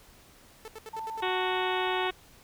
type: tone bursts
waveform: sawtooth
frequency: 440 Hz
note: A4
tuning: in tune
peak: -36 dBFS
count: 6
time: 0.65-1.204 s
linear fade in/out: 0 ms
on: 29 ms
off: 76 ms
type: tone with pitch glide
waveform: sine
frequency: 890 to 883.3 Hz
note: A5 to A5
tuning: +20 to +6 cents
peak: -34 dBFS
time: 0.93-2.08 s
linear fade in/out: 10 ms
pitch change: -14 cents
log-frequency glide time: 1.63-1.86 s
type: harmonic tone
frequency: 370 Hz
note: F#4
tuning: in tune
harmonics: 1 / 2 / 3 / 4 / 5 / 6 / 7 / 8 / 9 / 10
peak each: -31 / -34 / -36 / -37 / -38 / -39 / -39 / -40 / -41 / -41 dBFS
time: 1.22-2.11 s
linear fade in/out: 10 ms
effects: pink hiss -56 dBFS RMS until 2.43 s